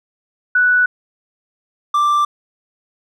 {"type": "tone pair in turn", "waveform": ["sine", "triangle"], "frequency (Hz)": [1480, 1177.4], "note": ["F#6", "D6"], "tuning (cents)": [0, 4], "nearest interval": "major third", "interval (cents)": 396, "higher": "first", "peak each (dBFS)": -10, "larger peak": "neither", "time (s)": [[0.55, 0.86], [1.94, 2.25]], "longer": "neither", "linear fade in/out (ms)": 5, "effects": []}